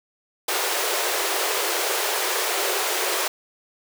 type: high-pass noise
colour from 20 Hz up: pink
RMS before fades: -24 dBFS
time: 0.48-3.28 s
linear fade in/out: 5 ms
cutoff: 350 Hz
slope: 96 dB/octave
effects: none